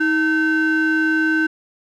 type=ring-modulated tone; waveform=triangle; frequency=610 Hz; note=D#5; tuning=34 cents flat; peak=-10 dBFS; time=0-1.47 s; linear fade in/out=10 ms; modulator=927 Hz; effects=none